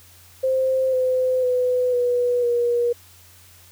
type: tone with pitch steps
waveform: sine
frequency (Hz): 523.3 / 511.6 / 500.2 / 489.1 / 478.2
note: C5 / C5 / B4 / B4 / A#4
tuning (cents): 0 / -39 / +22 / -17 / +44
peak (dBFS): -17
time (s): 0.43-2.93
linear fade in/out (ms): 10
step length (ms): 500
effects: added 89 Hz sine -52 dBFS peak until 3.71 s + white hiss -50 dBFS RMS until 3.71 s